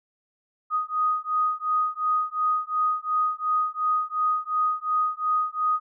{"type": "beating tone pair", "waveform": "sine", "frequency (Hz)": [1244.5, 1247.3], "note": ["D#6", "D#6"], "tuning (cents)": [0, 4], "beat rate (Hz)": 2.8, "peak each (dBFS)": -25, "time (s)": [0.7, 5.8], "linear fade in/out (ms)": 50, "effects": []}